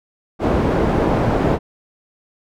white low-pass noise, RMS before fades -17 dBFS, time 0.39-1.59 s, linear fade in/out 50 ms, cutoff 540 Hz, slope 12 dB/octave, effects none

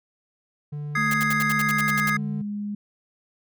triangle tone, 147.4 Hz, D3, 7 cents sharp, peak -27 dBFS, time 0.72-2.42 s, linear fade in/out 10 ms
triangle chord, Ab major, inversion second, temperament equal, 1244.5 / 1661.2 / 2093 Hz, Eb6 / Ab6 / C7, 0 / 0 / 0 cents, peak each -24 dBFS, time 0.95-2.17 s, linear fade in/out 5 ms
sine tone with pitch glide, 218.4 to 206.1 Hz, A3 to G#3, -13 to -13 cents, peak -27 dBFS, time 0.97-2.75 s, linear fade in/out 5 ms, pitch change -100 cents, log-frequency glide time 1.26-2.35 s
white noise bursts, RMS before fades -31 dBFS, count 11, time 1.11-2.098 s, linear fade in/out 2 ms, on 28 ms, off 68 ms
effects none

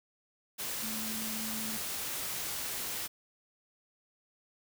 sine tone in noise, 220 Hz, A3, in tune, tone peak -40 dBFS, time 0.82-1.78 s, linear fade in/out 20 ms, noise white, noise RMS -37 dBFS, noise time 0.58-3.08 s, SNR -6 dB, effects none

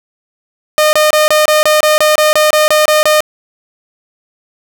sawtooth tone bursts, 611 Hz, D#5, 32 cents flat, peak -3 dBFS, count 14, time 0.78-3.205 s, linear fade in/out 0 ms, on 150 ms, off 25 ms, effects none

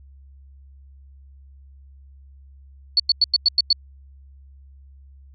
sine tone bursts, 4435 Hz, C#8, in tune, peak -12 dBFS, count 7, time 2.97-3.729 s, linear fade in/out 2 ms, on 27 ms, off 95 ms, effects added 68 Hz sine -44 dBFS peak until 5.34 s

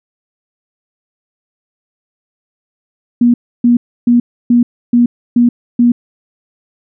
sine tone bursts, 240 Hz, B3, 49 cents flat, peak -5 dBFS, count 7, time 3.21-5.92 s, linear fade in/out 5 ms, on 130 ms, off 300 ms, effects none

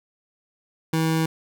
25% pulse tone, 161 Hz, E3, 41 cents flat, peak -16 dBFS, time 0.93-1.26 s, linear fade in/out 5 ms, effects none

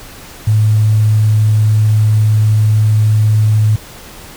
sine tone with quantisation, 107.6 Hz, A2, 38 cents flat, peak -7 dBFS, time 0.47-3.76 s, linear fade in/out 5 ms, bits 6, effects pink hiss -34 dBFS RMS until 4.36 s

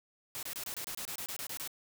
white noise bursts, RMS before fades -40 dBFS, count 13, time 0.35-1.676 s, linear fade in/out 0 ms, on 78 ms, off 26 ms, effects none

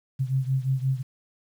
sine beating tone pair, 130.8 / 136.5 Hz, C3 / C#3, 0 / -26 cents, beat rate 5.7 Hz, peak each -24 / -27 dBFS, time 0.19-1.03 s, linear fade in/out 20 ms, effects 9-bit

